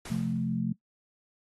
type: noise with exponential decay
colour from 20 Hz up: pink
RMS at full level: -40 dBFS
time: 0.05-0.61 s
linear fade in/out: 5 ms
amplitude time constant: 120 ms
type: chord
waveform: sine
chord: F major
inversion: second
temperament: equal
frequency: 130.81 / 174.61 / 220 Hz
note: C3 / F3 / A3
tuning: 0 / 0 / 0 cents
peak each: -34 / -31 / -30 dBFS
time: 0.1-0.73 s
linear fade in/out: 10 ms
effects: noise-tail reverb RT60 0.1 s tail -19 dB re dry + AAC 32 kbps